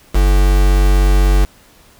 triangle tone with quantisation, 48.03 Hz, G1, 35 cents flat, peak -6 dBFS, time 0.14-1.46 s, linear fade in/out 20 ms, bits 3, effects pink hiss -47 dBFS RMS until 1.99 s

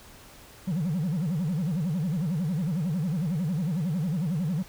triangle tone with vibrato, 167 Hz, E3, 23 cents sharp, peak -22 dBFS, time 0.67-4.63 s, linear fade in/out 10 ms, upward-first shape sine, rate 11 Hz, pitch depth 260 cents each way, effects tanh soft clip ceiling -19 dBFS + pink hiss -50 dBFS RMS until 4.68 s

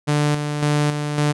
sawtooth tone with tremolo, 147.9 Hz, D3, 13 cents sharp, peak -12 dBFS, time 0.07-1.33 s, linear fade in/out 20 ms, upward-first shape square, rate 1.8 Hz, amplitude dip 50%, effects resampled to 24000 Hz

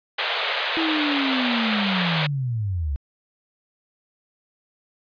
white band-pass noise, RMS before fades -25 dBFS, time 0.18-2.27 s, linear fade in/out 10 ms, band 450 to 3900 Hz, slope 48 dB/octave
sine linear sweep, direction down, 329.6 to 65.41 Hz, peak -22 dBFS, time 0.77-2.96 s, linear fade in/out 0 ms
effects resampled to 11025 Hz

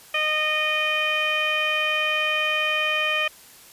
15% pulse tone with low-pass filter, 615 Hz, D#5, 20 cents flat, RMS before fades -23 dBFS, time 0.14-3.28 s, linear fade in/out 5 ms, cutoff 2800 Hz, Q 9.5, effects white hiss -48 dBFS RMS until 3.72 s + resampled to 32000 Hz

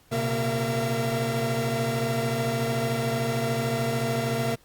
45% pulse tone cluster, 120.7 / 134.2 / 232.5 / 460.2 / 674 Hz, B2 / C3 / A#3 / A#4 / E5, -39 / +44 / -4 / -22 / +38 cents, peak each -31 dBFS, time 0.11-4.56 s, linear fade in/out 20 ms, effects pink hiss -59 dBFS RMS until 4.64 s + Opus 48 kbps

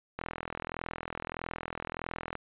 click train, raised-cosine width 0.5 ms, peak -20 dBFS, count 91, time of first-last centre 0.19-2.353 s, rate 41.6 Hz, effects resampled to 8000 Hz

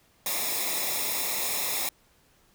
white noise with comb filter, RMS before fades -29 dBFS, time 0.26-1.89 s, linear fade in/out 2 ms, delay 0.66 ms, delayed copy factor -0.75, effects pink hiss -63 dBFS RMS until 2.54 s

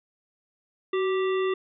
harmonic tone with a mistuned harmonic, 391.1 Hz, G4, 4 cents flat, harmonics 1 / 3 / 5 / 7 / 9, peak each -23 / -33 / -37 / -40 / -42 dBFS, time 0.93-1.54 s, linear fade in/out 5 ms, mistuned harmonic 1, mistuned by -64 cents, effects none

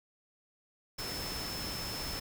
sine tone in noise, 5270 Hz, E8, 1 cent flat, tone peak -40 dBFS, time 0.98-2.2 s, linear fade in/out 10 ms, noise pink, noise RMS -40 dBFS, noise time 0.98-2.2 s, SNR -3 dB, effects none

